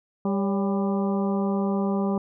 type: harmonic tone with a mistuned harmonic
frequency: 198.3 Hz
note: G3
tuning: 20 cents sharp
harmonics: 1 / 2 / 3 / 4 / 5 / 6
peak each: -23 / -29 / -33 / -35 / -37 / -39 dBFS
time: 0.25-2.18 s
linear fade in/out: 2 ms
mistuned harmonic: 3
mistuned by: -72 cents
effects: none